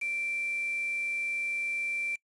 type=tone with quantisation; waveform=sine; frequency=2349 Hz; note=D7; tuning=in tune; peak=-30 dBFS; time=0.01-2.16 s; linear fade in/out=10 ms; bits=7; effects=noise-tail reverb RT60 0.1 s tail -25 dB re dry + resampled to 24000 Hz